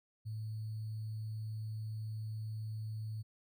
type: tone with sample-and-hold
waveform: sine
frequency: 109.1 Hz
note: A2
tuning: 14 cents flat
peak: -38 dBFS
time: 0.25-3.23 s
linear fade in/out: 20 ms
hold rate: 4410 Hz
effects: none